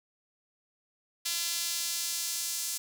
sawtooth tone with high-pass filter sweep, 340.2 Hz, F4, 45 cents flat, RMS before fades -33 dBFS, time 1.25-2.78 s, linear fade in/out 10 ms, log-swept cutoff 4200 to 6300 Hz, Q 1.1, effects none

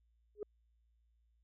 sine tone with exponential growth, 416.4 Hz, G#4, 5 cents sharp, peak -33 dBFS, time 0.35-0.43 s, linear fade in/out 2 ms, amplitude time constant 17 ms, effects tanh soft clip ceiling -32 dBFS + added 57 Hz sine -70 dBFS peak until 1.43 s

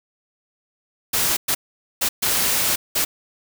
white noise bursts at uneven times, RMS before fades -20 dBFS, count 5, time 1.13-1.37 / 1.48-1.55 / 2.01-2.09 / 2.22-2.76 / 2.95-3.05 s, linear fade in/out 10 ms, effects none

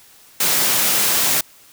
white high-pass noise, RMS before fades -17 dBFS, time 0.4-1.41 s, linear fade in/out 5 ms, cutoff 110 Hz, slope 96 dB/octave, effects white hiss -48 dBFS RMS until 1.72 s

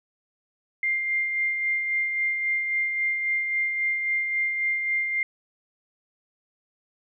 sine tone with tremolo, 2100 Hz, C7, 6 cents sharp, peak -21 dBFS, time 0.83-5.23 s, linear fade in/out 2 ms, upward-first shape sine, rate 3.7 Hz, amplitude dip 40%, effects none

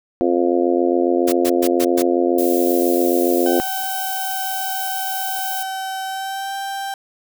harmonic tone, 87.31 Hz, F2, in tune, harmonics 3 / 4 / 5 / 6 / 7 / 8, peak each -21 / -17 / -24 / -22 / -28 / -25 dBFS, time 0.21-3.6 s, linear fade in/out 0 ms
white noise bursts, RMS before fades -25 dBFS, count 5, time 1.27-2.025 s, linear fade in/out 10 ms, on 55 ms, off 120 ms
violet noise, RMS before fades -27 dBFS, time 2.38-5.63 s, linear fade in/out 5 ms
35% pulse tone with pitch glide, 765 to 785.6 Hz, G5 to G5, -42 to +4 cents, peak -22 dBFS, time 3.46-6.94 s, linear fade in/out 2 ms, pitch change +46 cents, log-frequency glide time 6.05-6.56 s
effects none

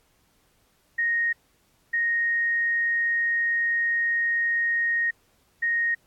sine tone bursts at uneven times, 1864.7 Hz, A#6, in tune, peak -21 dBFS, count 3, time 0.98-1.33 / 1.93-5.11 / 5.62-5.95 s, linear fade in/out 10 ms, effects pink hiss -65 dBFS RMS until 6.06 s + AAC 64 kbps

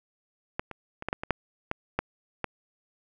clicks, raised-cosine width 0.5 ms, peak -13 / -23 / -22 / -14 / -12 / -18 / -8 / -13 / -10 / -13 dBFS, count 10, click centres 0.595 / 0.713 / 1.024 / 1.086 / 1.129 / 1.235 / 1.307 / 1.714 / 1.99 / 2.443 s, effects none

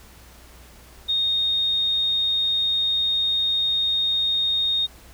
sine tone, 3700 Hz, A#7, 14 cents flat, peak -19 dBFS, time 1.08-4.87 s, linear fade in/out 20 ms, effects added 60 Hz sine -48 dBFS peak until 5.13 s + pink hiss -49 dBFS RMS until 5.13 s

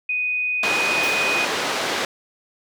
sine tone, 2489 Hz, D#7, in tune, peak -20 dBFS, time 0.09-1.45 s, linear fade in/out 5 ms
pink band-pass noise, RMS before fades -24 dBFS, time 0.63-2.05 s, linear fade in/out 2 ms, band 390 to 5100 Hz, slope 12 dB/octave
white noise with exponential decay, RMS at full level -34 dBFS, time 1.03-1.46 s, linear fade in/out 5 ms, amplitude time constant 92 ms
effects none

